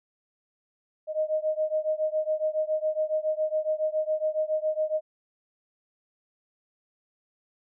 sine beating tone pair, 618 / 625.2 Hz, D#5 / D#5, -12 / +8 cents, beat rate 7.2 Hz, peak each -27 / -28 dBFS, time 1.07-5.01 s, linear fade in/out 50 ms, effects none

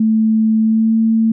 sine tone with pitch glide, 220 to 223.8 Hz, A3 to A3, 0 to +30 cents, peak -10 dBFS, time 0-1.32 s, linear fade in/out 5 ms, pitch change +30 cents, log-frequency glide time 0.6-0.96 s, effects none

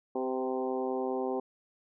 harmonic tone with a mistuned harmonic, 130 Hz, C3, 11 cents flat, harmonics 2 / 3 / 4 / 5 / 6 / 7 / 8, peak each -36 / -33 / -36 / -44 / -38 / -44 / -46 dBFS, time 0.15-1.4 s, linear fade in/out 5 ms, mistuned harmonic 4, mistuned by -18 cents, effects none

